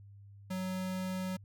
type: tone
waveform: square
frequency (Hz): 185.9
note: F#3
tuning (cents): +8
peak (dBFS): -35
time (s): 0.5-1.37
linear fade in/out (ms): 10
effects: added 100 Hz sine -51 dBFS peak until 1.44 s